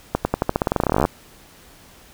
accelerating click train, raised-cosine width 1 ms, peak -3 dBFS, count 23, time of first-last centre 0.15-1.052 s, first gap 100 ms, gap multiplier 0.9, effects pink hiss -48 dBFS RMS until 2.13 s

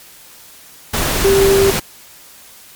sine tone in noise, 392 Hz, G4, in tune, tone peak -9 dBFS, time 1.24-1.71 s, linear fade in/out 10 ms, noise pink, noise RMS -17 dBFS, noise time 0.93-1.8 s, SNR +5 dB, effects white hiss -41 dBFS RMS until 2.75 s + MP3 96 kbps

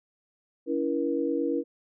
sine tone cluster, 283.8 / 332.6 / 477.5 Hz, C#4 / E4 / A#4, +41 / +16 / +42 cents, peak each -29 dBFS, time 0.66-1.64 s, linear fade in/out 50 ms, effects none

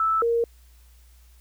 sine tone pair in turn, 1315 / 466.4 Hz, E6 / A#4, -5 / +1 cents, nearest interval octave + tritone, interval 1794 cents, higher first, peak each -19 dBFS, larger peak neither, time 0-0.22 / 0.22-0.44 s, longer neither, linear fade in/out 2 ms, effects added 60 Hz sine -50 dBFS peak until 1.4 s + white hiss -61 dBFS RMS until 1.4 s

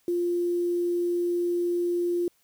sine tone with quantisation, 349.2 Hz, F4, in tune, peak -23 dBFS, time 0.08-2.28 s, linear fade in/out 2 ms, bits 8, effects white hiss -67 dBFS RMS until 2.43 s

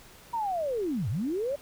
sine linear two-way sweep, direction down then up, 958 to 87.5 to 589 Hz, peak -27 dBFS, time 0.33-1.56 s, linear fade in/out 10 ms, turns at 1.09 s, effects pink hiss -52 dBFS RMS until 1.61 s

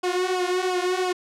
sawtooth tone with flanger, 364.9 Hz, F#4, 24 cents flat, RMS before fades -24 dBFS, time 0.03-1.13 s, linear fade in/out 10 ms, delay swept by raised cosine 0.49 to 4.29 ms, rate 2.9 Hz, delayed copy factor -0.85, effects low-pass 8000 Hz 12 dB/octave

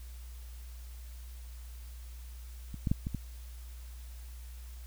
clicks, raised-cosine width 5 ms, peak -28 / -18 / -14 / -22 / -21 dBFS, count 5, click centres 2.743 / 2.872 / 2.915 / 3.069 / 3.147 s, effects added 60 Hz sine -43 dBFS peak until 4.86 s + white hiss -58 dBFS RMS until 4.86 s

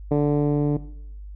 10% pulse tone with low-pass filter sweep, 146.5 Hz, D3, 4 cents flat, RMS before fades -20 dBFS, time 0.11-0.77 s, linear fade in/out 5 ms, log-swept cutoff 460 to 300 Hz, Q 1.1, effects noise-tail reverb RT60 0.7 s tail -17 dB re dry + added 50 Hz sine -35 dBFS peak until 1.35 s

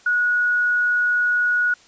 sine tone, 1458 Hz, F#6, 26 cents flat, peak -16 dBFS, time 0.06-1.74 s, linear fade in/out 5 ms, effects white hiss -51 dBFS RMS until 1.87 s + resampled to 16000 Hz

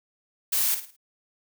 blue noise with echo, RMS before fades -24 dBFS, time 0.52-0.75 s, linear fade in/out 10 ms, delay 54 ms, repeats 4, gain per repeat -9 dB, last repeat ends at 0.966 s, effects none

